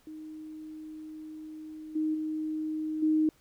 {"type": "tone with level steps", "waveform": "sine", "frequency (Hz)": 311.1, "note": "D#4", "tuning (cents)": 0, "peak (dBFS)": [-40, -26, -30, -22], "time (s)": [0.07, 3.29], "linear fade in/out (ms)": 2, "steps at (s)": [1.95, 2.14, 3.02], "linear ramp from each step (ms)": 10, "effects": ["pink hiss -65 dBFS RMS until 3.4 s"]}